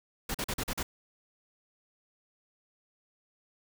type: noise bursts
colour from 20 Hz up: pink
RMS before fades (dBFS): -33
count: 6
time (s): 0.29-0.83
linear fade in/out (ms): 5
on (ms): 55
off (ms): 42
effects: none